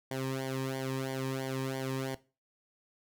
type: tone with flanger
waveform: sawtooth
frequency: 132.6 Hz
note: C3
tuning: 23 cents sharp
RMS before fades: -35 dBFS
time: 0.11-2.15 s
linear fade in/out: 2 ms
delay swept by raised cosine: 0.76 to 1.44 ms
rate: 3 Hz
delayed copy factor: -0.9
effects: noise-tail reverb RT60 0.3 s tail -18 dB re dry